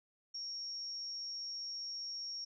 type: tone with amplitude modulation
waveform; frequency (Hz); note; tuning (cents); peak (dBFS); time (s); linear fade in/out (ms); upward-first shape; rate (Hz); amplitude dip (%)
sine; 5560; F8; -9; -37; 0.34-2.45; 10; sine; 215; 65
effects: none